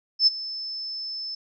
sine tone with ADSR envelope, 5260 Hz, E8, 5 cents flat, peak -12 dBFS, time 0.19-1.35 s, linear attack 78 ms, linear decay 23 ms, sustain -18 dB, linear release 5 ms, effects none

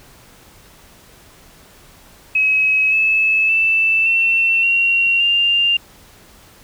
sine tone with pitch steps, 2556 / 2602 / 2649 / 2697 / 2746 / 2795 Hz, D#7 / E7 / E7 / E7 / F7 / F7, +46 / -23 / +8 / +39 / -30 / +1 cents, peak -12 dBFS, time 2.35-5.77 s, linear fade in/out 5 ms, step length 570 ms, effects pink hiss -46 dBFS RMS until 6.63 s

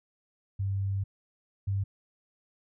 sine tone pair in turn, 98 / 98.51 Hz, G2 / G2, 0 / +9 cents, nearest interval unison, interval 9 cents, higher second, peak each -27 / -26 dBFS, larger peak second, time 0.59-1.04 / 1.67-1.84 s, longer first, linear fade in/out 10 ms, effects none

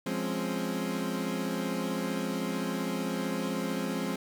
30% pulse chord, Db major seventh, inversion first, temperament equal, 174.61 / 207.7 / 261.6 / 277.2 Hz, F3 / Ab3 / C4 / Db4, 0 / 0 / 0 / 0 cents, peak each -33 / -32 / -32 / -38 dBFS, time 0.06-4.16 s, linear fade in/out 5 ms, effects 10-bit

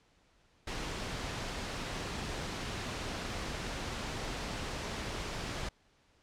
pink noise, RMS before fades -38 dBFS, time 0.67-5.69 s, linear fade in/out 5 ms, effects pink hiss -68 dBFS RMS until 6.22 s + low-pass 6000 Hz 12 dB/octave

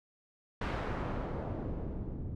pink noise with low-pass filter sweep, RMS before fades -37 dBFS, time 0.61-2.35 s, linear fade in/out 5 ms, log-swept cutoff 2300 to 210 Hz, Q 0.74, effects none

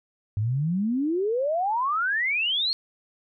sine exponential sweep, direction up, 99.6 to 4387 Hz, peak -22 dBFS, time 0.37-2.73 s, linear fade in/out 0 ms, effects none

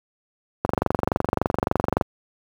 click train, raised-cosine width 1 ms, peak -4 dBFS, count 33, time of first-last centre 0.65-2.012 s, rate 23.5 Hz, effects high-pass 60 Hz 12 dB/octave + 7-bit

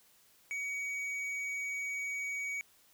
triangle tone with hard clipping, 2256 Hz, C#7, 30 cents sharp, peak -36 dBFS, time 0.51-2.61 s, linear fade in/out 0 ms, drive 9 dB, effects white hiss -65 dBFS RMS until 2.93 s

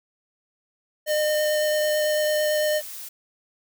square tone with vibrato, 608 Hz, D#5, 40 cents flat, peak -21 dBFS, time 1.06-2.82 s, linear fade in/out 50 ms, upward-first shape sine, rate 9 Hz, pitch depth 9 cents each way
blue noise, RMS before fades -37 dBFS, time 1.07-3.09 s, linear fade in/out 10 ms
effects none

